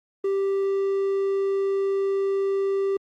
triangle tone, 392 Hz, G4, in tune, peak -19 dBFS, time 0.24-2.97 s, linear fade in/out 5 ms, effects Opus 24 kbps

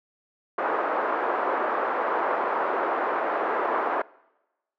white band-pass noise, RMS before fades -26 dBFS, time 0.58-4.02 s, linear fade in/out 5 ms, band 350 to 1300 Hz, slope 24 dB/octave, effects noise-tail reverb RT60 1.0 s tail -23 dB re dry

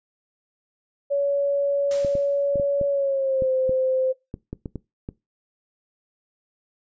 sine tone with pitch glide, 564 to 520.2 Hz, C#5 to C5, +30 to -10 cents, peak -19 dBFS, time 1.1-4.13 s, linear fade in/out 20 ms, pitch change -140 cents, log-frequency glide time 2.89-3.5 s
white noise with exponential decay, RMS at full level -34 dBFS, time 1.91-2.51 s, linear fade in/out 0 ms, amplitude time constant 130 ms
clicks, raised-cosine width 3 ms, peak -18 dBFS, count 12, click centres 2.048 / 2.153 / 2.557 / 2.598 / 2.813 / 3.422 / 3.694 / 4.341 / 4.53 / 4.658 / 4.757 / 5.089 s
effects noise-tail reverb RT60 0.2 s tail -20 dB re dry + resampled to 16000 Hz

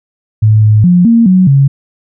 sine tone with pitch steps, 108 / 107 / 177.5 / 231 / 185.3 / 138 Hz, A2 / A2 / F3 / A#3 / F#3 / C#3, -32 / -48 / +28 / -16 / +3 / -7 cents, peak -3 dBFS, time 0.42-1.68 s, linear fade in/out 10 ms, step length 210 ms, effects none

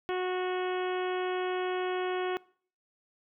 harmonic tone, 366.6 Hz, F#4, 16 cents flat, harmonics 1 / 2 / 3 / 4 / 5 / 6 / 7 / 8 / 9, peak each -30 / -36 / -40 / -42 / -44 / -46 / -47 / -48 / -49 dBFS, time 0.09-2.37 s, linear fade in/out 0 ms, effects noise-tail reverb RT60 0.5 s tail -23 dB re dry

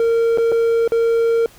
triangle tone with dropouts, 460.6 Hz, A#4, 21 cents flat, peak -11 dBFS, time 0-1.46 s, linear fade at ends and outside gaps 1 ms, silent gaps 0.375-0.383 / 0.518-0.522 / 0.877-0.92 s, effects pink hiss -46 dBFS RMS until 1.58 s

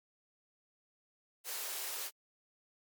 white high-pass noise, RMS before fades -40 dBFS, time 1.44-2.11 s, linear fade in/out 50 ms, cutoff 360 Hz, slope 48 dB/octave, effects MP3 96 kbps

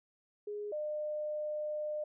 sine tone pair in turn, 415.3 / 603.8 Hz, G#4 / D5, 0 / +48 cents, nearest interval tritone, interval 648 cents, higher second, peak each -37 / -34 dBFS, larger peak second, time 0.47-0.72 / 0.72-2.04 s, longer second, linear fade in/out 5 ms, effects none

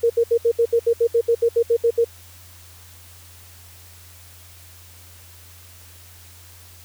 sine tone bursts, 466.2 Hz, A#4, in tune, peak -13 dBFS, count 15, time 0.03-2.046 s, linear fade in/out 10 ms, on 70 ms, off 69 ms, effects added 87 Hz sine -46 dBFS peak until 6.84 s + white hiss -47 dBFS RMS until 6.84 s

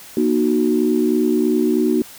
sine tone cluster, 237.6 / 307 / 370.1 Hz, A#3 / D#4 / F#4, +33 / -23 / 0 cents, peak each -18 dBFS, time 0.17-2.02 s, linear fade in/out 2 ms, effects tanh soft clip ceiling -4 dBFS + white hiss -40 dBFS RMS until 2.18 s

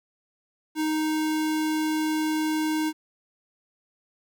square tone, 311.1 Hz, D#4, in tune, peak -24 dBFS, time 0.75-2.93 s, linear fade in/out 50 ms, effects 10-bit

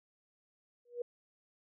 sine tone with exponential growth, 482.2 Hz, B4, 41 cents flat, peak -31 dBFS, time 0.85-1.02 s, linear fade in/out 5 ms, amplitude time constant 36 ms, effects none

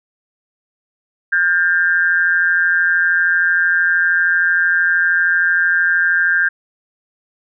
sine tone with amplitude modulation, 1600 Hz, G6, 35 cents sharp, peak -8 dBFS, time 1.32-6.49 s, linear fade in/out 10 ms, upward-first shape sine, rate 173 Hz, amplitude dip 80%, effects none

